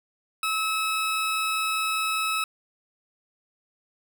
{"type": "tone", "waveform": "20% pulse", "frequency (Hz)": 1295, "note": "E6", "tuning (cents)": -31, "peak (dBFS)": -19, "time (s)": [0.43, 2.44], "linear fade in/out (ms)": 2, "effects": []}